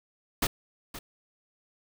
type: noise with echo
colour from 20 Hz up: pink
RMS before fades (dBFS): -26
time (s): 0.42-0.47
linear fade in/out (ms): 5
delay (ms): 520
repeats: 1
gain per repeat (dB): -14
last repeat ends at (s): 0.99
effects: none